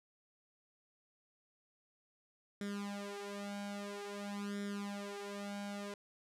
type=tone with flanger; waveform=sawtooth; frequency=202.4 Hz; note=G#3; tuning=44 cents flat; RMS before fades=-43 dBFS; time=2.61-5.94 s; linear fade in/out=2 ms; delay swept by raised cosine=0.55 to 3.65 ms; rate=0.5 Hz; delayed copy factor=+0.95; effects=low-pass 10000 Hz 12 dB/octave